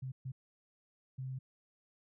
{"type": "tone bursts at uneven times", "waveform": "sine", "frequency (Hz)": 130.81, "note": "C3", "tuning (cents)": 0, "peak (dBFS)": -38, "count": 3, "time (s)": [[0.02, 0.12], [0.25, 0.32], [1.18, 1.39]], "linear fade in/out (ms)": 10, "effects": []}